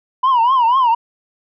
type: tone with vibrato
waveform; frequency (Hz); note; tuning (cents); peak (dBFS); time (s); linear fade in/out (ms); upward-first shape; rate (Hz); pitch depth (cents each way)
sine; 987.8; B5; 0; -8; 0.23-0.95; 10; triangle; 4.1; 180
effects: tanh soft clip ceiling -9 dBFS